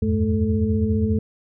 sine tone cluster, 78.9 / 88.8 / 103.5 / 216 / 439.9 Hz, D#2 / F2 / G#2 / A3 / A4, +25 / +29 / -5 / -32 / 0 cents, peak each -27 / -23 / -26 / -21 / -27 dBFS, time 0.02-1.19 s, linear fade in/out 5 ms, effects none

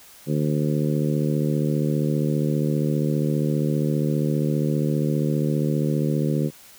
harmonic tone, 75 Hz, D2, 37 cents sharp, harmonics 2 / 3 / 4 / 5 / 6 / 7, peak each -22 / -26 / -28 / -30 / -32 / -33 dBFS, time 0.26-6.51 s, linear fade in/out 50 ms, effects white hiss -48 dBFS RMS until 6.78 s

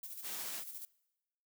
violet noise with tremolo, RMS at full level -45 dBFS, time 0.03-0.85 s, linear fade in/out 2 ms, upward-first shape square, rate 14 Hz, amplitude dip 45%
white noise, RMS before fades -43 dBFS, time 0.22-0.64 s, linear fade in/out 50 ms
effects noise-tail reverb RT60 1.0 s tail -23 dB re dry + high-pass 200 Hz 12 dB/octave

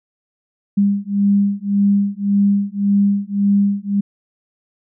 sine beating tone pair, 200 / 201.8 Hz, G3 / G#3, +35 / -49 cents, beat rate 1.8 Hz, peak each -16 dBFS, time 0.77-4.01 s, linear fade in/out 10 ms, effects none

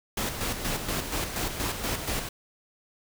pink noise with tremolo, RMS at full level -29 dBFS, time 0.17-2.29 s, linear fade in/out 5 ms, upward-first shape square, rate 4.2 Hz, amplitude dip 50%, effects none

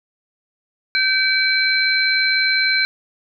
sine tone cluster, 1550 / 2298 / 4088 Hz, G6 / D7 / C8, -20 / -38 / -41 cents, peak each -19 dBFS, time 0.95-2.85 s, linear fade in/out 0 ms, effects none

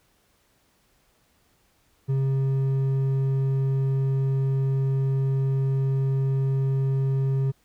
sine tone with hard clipping, 134.8 Hz, C#3, 48 cents flat, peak -22 dBFS, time 2.08-7.52 s, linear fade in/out 20 ms, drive 5 dB, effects pink hiss -65 dBFS RMS until 7.64 s

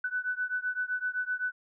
sine beating tone pair, 1492 / 1499.8 Hz, F#6 / F#6, +14 / +23 cents, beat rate 7.8 Hz, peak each -32 / -33 dBFS, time 0.04-1.52 s, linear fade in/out 5 ms, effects none

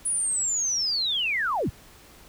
sine linear sweep, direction down, 9956 to 30.87 Hz, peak -23 dBFS, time 0.05-1.7 s, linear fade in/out 10 ms, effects pink hiss -51 dBFS RMS until 2.28 s

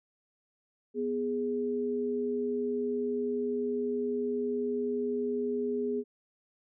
sine tone pair together, 247.2 / 415.3 Hz, B3 / G#4, +2 / 0 cents, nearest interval major sixth, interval 898 cents, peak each -33 / -30 dBFS, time 0.94-6.04 s, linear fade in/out 50 ms, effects none

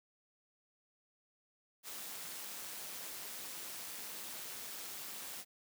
white noise with amplitude modulation, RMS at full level -43 dBFS, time 1.83-5.45 s, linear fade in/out 50 ms, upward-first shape sine, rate 202 Hz, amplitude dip 60%, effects high-pass 150 Hz 12 dB/octave

